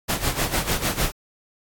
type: noise with tremolo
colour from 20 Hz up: pink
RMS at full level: -21 dBFS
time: 0.08-1.12 s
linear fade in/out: 20 ms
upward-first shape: sine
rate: 6.6 Hz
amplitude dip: 75%
effects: AAC 64 kbps